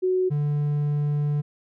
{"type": "tone pair in turn", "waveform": ["sine", "triangle"], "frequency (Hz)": [370, 146.83], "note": ["F#4", "D3"], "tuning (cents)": [0, 0], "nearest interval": "octave + major third", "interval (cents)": 1600, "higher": "first", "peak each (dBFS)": -19, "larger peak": "neither", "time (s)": [[0.02, 0.3], [0.3, 1.42]], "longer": "second", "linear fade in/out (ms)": 20, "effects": []}